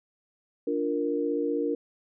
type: chord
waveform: sine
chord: Bb major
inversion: first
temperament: equal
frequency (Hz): 293.7 / 349.2 / 466.2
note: D4 / F4 / Bb4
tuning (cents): 0 / 0 / 0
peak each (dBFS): -29 / -32 / -28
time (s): 0.67-1.75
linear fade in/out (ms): 5
effects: none